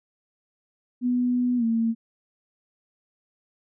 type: tone with pitch glide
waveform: sine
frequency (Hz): 246.9 to 227.7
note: B3 to A#3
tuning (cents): 0 to -40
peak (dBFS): -20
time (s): 1.01-1.95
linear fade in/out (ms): 50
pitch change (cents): -140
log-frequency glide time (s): 1.57-1.64
effects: none